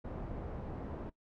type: low-pass noise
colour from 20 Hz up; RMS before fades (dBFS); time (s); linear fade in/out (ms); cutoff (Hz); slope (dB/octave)
pink; -42; 0.04-1.1; 10; 720; 12
effects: noise-tail reverb RT60 0.1 s tail -18 dB re dry